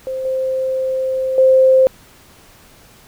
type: tone with level steps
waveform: sine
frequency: 523.3 Hz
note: C5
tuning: in tune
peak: -20 / -16 / -7 dBFS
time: 0.07-1.87 s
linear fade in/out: 0 ms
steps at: 0.25 / 1.38 s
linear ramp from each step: 2 ms
effects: pink hiss -46 dBFS RMS until 3.07 s